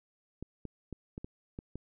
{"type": "clicks", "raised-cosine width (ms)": 3, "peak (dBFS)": -27, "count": 7, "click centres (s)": [0.426, 0.653, 0.927, 1.179, 1.245, 1.589, 1.756], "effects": []}